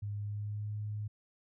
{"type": "tone with pitch glide", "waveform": "sine", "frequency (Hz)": [102.8, 105.26], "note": ["G#2", "G#2"], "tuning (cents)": [-17, 24], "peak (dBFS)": -35, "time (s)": [0.02, 1.08], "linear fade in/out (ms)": 10, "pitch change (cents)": 41, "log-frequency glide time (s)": [0.12, 0.74], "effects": []}